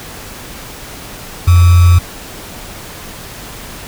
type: tone with sample-and-hold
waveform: sine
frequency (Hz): 87.6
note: F2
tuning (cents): +6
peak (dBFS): -3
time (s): 1.47-1.99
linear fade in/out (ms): 10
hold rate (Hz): 1225
effects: pink hiss -30 dBFS RMS until 3.87 s